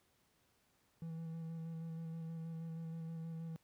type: tone with vibrato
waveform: triangle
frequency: 163.7 Hz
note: E3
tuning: 12 cents flat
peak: -40 dBFS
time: 1.02-3.56 s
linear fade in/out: 0 ms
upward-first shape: square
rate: 6.3 Hz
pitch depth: 15 cents each way
effects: pink hiss -75 dBFS RMS until 3.63 s + high-pass 60 Hz 12 dB/octave